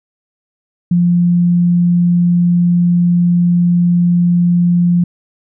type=tone; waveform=sine; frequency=174.61 Hz; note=F3; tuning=in tune; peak=-8 dBFS; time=0.91-5.04 s; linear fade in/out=5 ms; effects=none